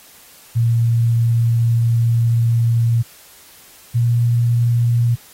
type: tone pair in turn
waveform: sine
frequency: 116.54 / 118.78 Hz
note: A#2 / A#2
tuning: 0 / +33 cents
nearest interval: unison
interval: 33 cents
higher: second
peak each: -12 dBFS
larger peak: neither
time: 0.55-3.03 / 3.94-5.16 s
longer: first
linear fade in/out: 20 ms
effects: white hiss -45 dBFS RMS until 5.33 s + AAC 48 kbps